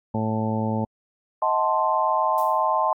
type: harmonic tone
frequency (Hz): 110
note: A2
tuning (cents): 0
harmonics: 1 / 2 / 3 / 4 / 5 / 6 / 7 / 8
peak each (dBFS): -27 / -25 / -36 / -34 / -32 / -38 / -36 / -31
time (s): 0.14-0.85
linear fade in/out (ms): 5
type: chord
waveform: sine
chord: D# diminished seventh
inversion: none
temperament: equal with one note detuned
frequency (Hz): 632.4 / 740 / 880 / 1046.5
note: D#5 / F#5 / A5 / C6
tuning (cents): +28 / 0 / 0 / 0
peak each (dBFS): -25 / -28 / -23 / -23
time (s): 1.42-2.93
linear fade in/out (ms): 2
type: noise with exponential decay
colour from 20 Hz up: violet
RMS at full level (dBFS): -36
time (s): 2.38-2.7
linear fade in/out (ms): 0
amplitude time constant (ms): 69
effects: AAC 64 kbps